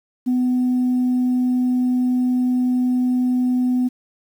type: tone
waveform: sine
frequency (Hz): 250.6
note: B3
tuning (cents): +25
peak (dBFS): -14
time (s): 0.26-3.89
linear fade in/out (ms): 20
effects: tanh soft clip ceiling -13 dBFS + 8-bit